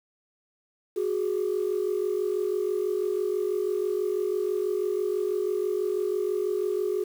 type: tone pair together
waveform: sine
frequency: 369.5 / 415.6 Hz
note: F#4 / G#4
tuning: -2 / +1 cents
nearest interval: major second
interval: 203 cents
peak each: -26 dBFS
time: 0.96-7.04 s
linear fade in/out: 10 ms
effects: tanh soft clip ceiling -19 dBFS + 8-bit